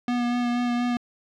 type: tone with vibrato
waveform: square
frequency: 242.3 Hz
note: B3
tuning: 33 cents flat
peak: -23 dBFS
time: 0.08-0.97 s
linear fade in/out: 2 ms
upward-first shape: sine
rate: 4.2 Hz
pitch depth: 16 cents each way
effects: low-pass 4000 Hz 12 dB/octave + 10-bit